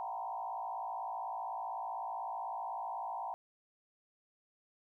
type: tone with frequency modulation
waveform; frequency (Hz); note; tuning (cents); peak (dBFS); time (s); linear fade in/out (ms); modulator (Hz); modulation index
sine; 844; G#5; +28; -37; 0-3.34; 0; 55.9; 2.6
effects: 13-bit